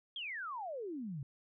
sine exponential sweep, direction down, 3347 to 128.4 Hz, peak -39 dBFS, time 0.16-1.23 s, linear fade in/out 2 ms, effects none

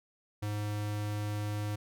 square tone, 104.5 Hz, G#2, 11 cents sharp, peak -33 dBFS, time 0.42-1.76 s, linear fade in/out 10 ms, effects none

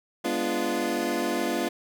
25% pulse chord, G# diminished seventh, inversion none, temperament equal with one note detuned, 207.7 / 246.9 / 293.7 / 345.6 Hz, G#3 / B3 / D4 / F4, 0 / 0 / 0 / -18 cents, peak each -31 / -27 / -28 / -25 dBFS, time 0.24-1.69 s, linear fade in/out 10 ms, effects none

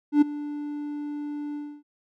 triangle tone with ADSR envelope, 293.7 Hz, D4, in tune, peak -10 dBFS, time 0.12-1.83 s, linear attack 96 ms, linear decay 12 ms, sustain -18 dB, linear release 280 ms, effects none

